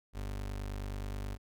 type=tone; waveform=30% pulse; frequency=49.45 Hz; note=G1; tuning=16 cents sharp; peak=-34 dBFS; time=0.13-1.38 s; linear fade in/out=50 ms; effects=none